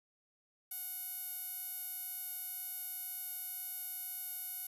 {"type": "tone with band-pass filter", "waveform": "sawtooth", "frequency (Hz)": 733, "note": "F#5", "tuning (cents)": -16, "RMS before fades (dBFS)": -43, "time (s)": [0.71, 4.67], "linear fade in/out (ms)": 5, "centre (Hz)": 12000, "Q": 8, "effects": []}